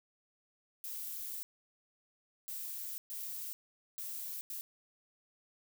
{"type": "noise bursts at uneven times", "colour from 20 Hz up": "violet", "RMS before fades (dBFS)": -42, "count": 5, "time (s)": [[0.84, 1.43], [2.48, 2.98], [3.1, 3.53], [3.98, 4.41], [4.5, 4.61]], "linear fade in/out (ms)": 0, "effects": []}